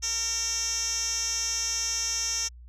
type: tone with band-pass filter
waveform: 10% pulse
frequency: 457.5 Hz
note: A#4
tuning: 32 cents flat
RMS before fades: -29 dBFS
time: 0.02-2.49 s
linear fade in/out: 20 ms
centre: 5700 Hz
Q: 9.7
effects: added 60 Hz sine -44 dBFS peak until 2.68 s